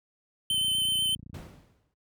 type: tone with vibrato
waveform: square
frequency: 3076 Hz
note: G7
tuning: 33 cents flat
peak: -25 dBFS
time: 0.5-1.15 s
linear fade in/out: 2 ms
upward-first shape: sine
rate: 8.1 Hz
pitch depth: 13 cents each way
type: click train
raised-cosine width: 5 ms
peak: -31 dBFS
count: 26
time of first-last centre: 0.51-1.366 s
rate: 29.2 Hz
type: noise with exponential decay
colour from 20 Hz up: brown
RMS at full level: -33 dBFS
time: 1.34-1.94 s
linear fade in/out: 5 ms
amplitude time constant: 130 ms
effects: high-pass 80 Hz 12 dB/octave